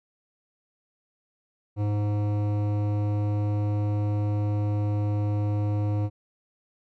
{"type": "tone with hard clipping", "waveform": "triangle", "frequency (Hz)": 103.83, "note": "G#2", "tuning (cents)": 0, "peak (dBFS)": -25, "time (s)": [1.76, 6.1], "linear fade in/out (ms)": 50, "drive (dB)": 18, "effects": []}